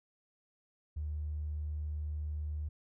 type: tone with tanh clipping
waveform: triangle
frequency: 75.6 Hz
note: D#2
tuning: 49 cents flat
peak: -34 dBFS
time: 0.96-2.69 s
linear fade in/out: 10 ms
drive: 2 dB
effects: none